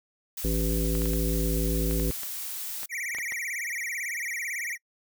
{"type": "noise", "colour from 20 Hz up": "blue", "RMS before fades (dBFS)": -35, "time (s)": [0.37, 2.86], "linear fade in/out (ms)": 5}
{"type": "harmonic tone", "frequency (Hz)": 55, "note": "A1", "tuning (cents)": 0, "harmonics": [1, 3, 5, 7, 9], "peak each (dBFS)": [-26, -31, -33, -34, -36], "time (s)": [0.44, 2.11], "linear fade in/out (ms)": 5}
{"type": "clicks", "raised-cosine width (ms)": 0.3, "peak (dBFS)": -24, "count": 12, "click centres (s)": [0.952, 1.019, 1.057, 1.135, 1.911, 1.998, 2.112, 2.233, 2.832, 3.148, 3.185, 3.322]}
{"type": "tone with vibrato", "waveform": "square", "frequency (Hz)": 2093, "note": "C7", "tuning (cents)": 0, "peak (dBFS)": -31, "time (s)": [2.89, 4.78], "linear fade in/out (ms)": 50, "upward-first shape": "sine", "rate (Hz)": 18, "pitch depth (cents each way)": 210}
{"effects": ["noise-tail reverb RT60 0.1 s tail -26 dB re dry"]}